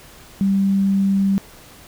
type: tone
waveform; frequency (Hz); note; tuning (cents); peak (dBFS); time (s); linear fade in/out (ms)
sine; 195.7; G3; -3; -14; 0.41-1.38; 0
effects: pink hiss -44 dBFS RMS until 1.87 s